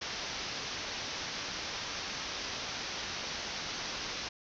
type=low-pass noise; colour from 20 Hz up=white; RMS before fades=-39 dBFS; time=0.01-4.29 s; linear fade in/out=10 ms; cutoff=6100 Hz; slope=96 dB/octave; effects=none